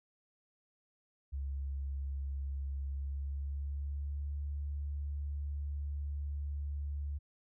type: tone with pitch glide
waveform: sine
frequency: 68.9 to 71.99 Hz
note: C#2 to D2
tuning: -10 to -34 cents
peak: -35 dBFS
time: 1.32-7.19 s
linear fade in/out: 20 ms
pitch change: +76 cents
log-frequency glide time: 2.85-4.33 s
effects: none